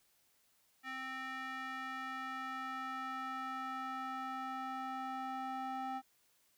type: tone with band-pass filter sweep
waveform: square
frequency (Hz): 262.1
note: C4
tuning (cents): +3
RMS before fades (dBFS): -42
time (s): 0.83-6.02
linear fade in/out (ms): 50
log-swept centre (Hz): 1800 to 930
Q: 2.4
effects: white hiss -73 dBFS RMS until 6.57 s